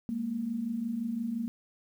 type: tone pair together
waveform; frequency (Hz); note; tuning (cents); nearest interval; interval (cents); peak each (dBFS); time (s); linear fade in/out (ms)
sine; 207.7 / 233.5; G#3 / A#3; 0 / +3; major second; 203; -37 / -31; 0.09-1.48; 0
effects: 10-bit